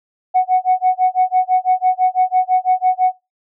sine tone with tremolo, 740 Hz, F#5, in tune, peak -7 dBFS, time 0.34-3.14 s, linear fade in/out 20 ms, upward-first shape sine, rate 6 Hz, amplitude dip 100%, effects noise-tail reverb RT60 0.2 s tail -20 dB re dry + tanh soft clip ceiling -6 dBFS

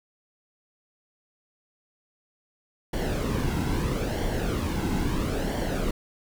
brown noise with flanger, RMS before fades -27 dBFS, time 2.93-5.91 s, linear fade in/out 5 ms, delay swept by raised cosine 0.78 to 1.71 ms, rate 0.76 Hz, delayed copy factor -0.6, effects none

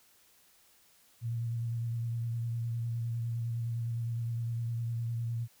sine tone with vibrato, 116.54 Hz, A#2, in tune, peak -31 dBFS, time 1.21-5.48 s, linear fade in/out 50 ms, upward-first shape square, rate 9.8 Hz, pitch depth 18 cents each way, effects white hiss -64 dBFS RMS until 5.6 s

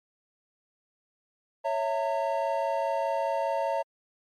triangle chord, A# diminished, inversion first, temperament equal with one note detuned, 554.4 / 659.3 / 912.6 Hz, C#5 / E5 / A#5, 0 / 0 / -37 cents, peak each -28 dBFS, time 1.64-3.83 s, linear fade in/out 20 ms, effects MP3 64 kbps

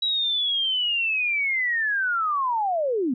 sine linear sweep, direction down, 3892 to 229.7 Hz, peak -21 dBFS, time 0.02-3.14 s, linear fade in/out 5 ms, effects none

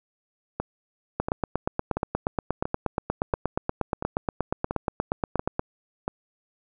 two click trains, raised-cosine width 1 ms, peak -10 / -13 dBFS, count 38 / 9, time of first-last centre 1.2-5.594 / 0.6-6.079 s, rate 8.42 / 1.46 Hz, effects none

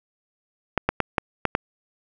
clicks, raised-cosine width 0.5 ms, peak -4 dBFS, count 6, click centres 0.777 / 0.89 / 1.003 / 1.182 / 1.453 / 1.551 s, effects none

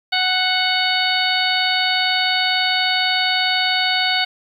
harmonic tone with a mistuned harmonic, 743 Hz, F#5, 7 cents sharp, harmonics 1 / 2 / 3 / 4 / 5 / 6, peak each -23 / -23 / -23 / -23 / -23 / -23 dBFS, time 0.12-4.25 s, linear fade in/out 10 ms, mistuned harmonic 3, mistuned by -24 cents, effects 8-bit

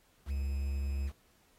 triangle tone with quantisation, 69.3 Hz, C#2, in tune, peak -29 dBFS, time 0.26-1.12 s, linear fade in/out 50 ms, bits 9, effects pink hiss -68 dBFS RMS until 1.58 s + AAC 48 kbps

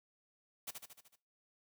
white noise with echo, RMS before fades -42 dBFS, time 0.67-0.71 s, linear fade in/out 10 ms, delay 75 ms, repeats 6, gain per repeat -4 dB, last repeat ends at 1.16 s, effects noise-tail reverb RT60 0.3 s tail -19 dB re dry

